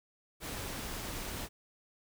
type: noise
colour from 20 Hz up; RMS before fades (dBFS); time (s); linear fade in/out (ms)
pink; -40; 0.4-1.49; 50
effects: none